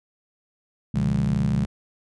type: chord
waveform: sine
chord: B diminished seventh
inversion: none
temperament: equal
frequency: 123.47 / 146.83 / 174.61 / 207.7 Hz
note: B2 / D3 / F3 / Ab3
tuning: 0 / 0 / 0 / 0 cents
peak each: -26 dBFS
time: 0.94-1.65 s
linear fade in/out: 5 ms
type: tone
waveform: sawtooth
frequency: 69.3 Hz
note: C#2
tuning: in tune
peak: -26 dBFS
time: 0.95-1.66 s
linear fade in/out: 5 ms
effects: resampled to 22050 Hz